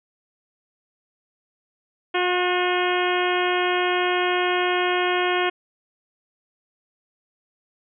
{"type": "harmonic tone with a mistuned harmonic", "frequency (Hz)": 359.3, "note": "F4", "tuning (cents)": 49, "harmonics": [1, 2, 3, 4, 5, 6, 7, 8, 9], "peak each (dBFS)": [-23, -26, -28, -29, -30, -31, -31, -32, -33], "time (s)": [2.14, 5.5], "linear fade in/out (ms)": 10, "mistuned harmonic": 4, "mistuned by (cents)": 23, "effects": []}